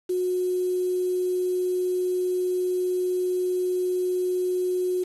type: tone with quantisation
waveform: sine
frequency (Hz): 364.4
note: F#4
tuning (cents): -26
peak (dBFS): -22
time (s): 0.09-5.04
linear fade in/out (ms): 10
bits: 7
effects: resampled to 32000 Hz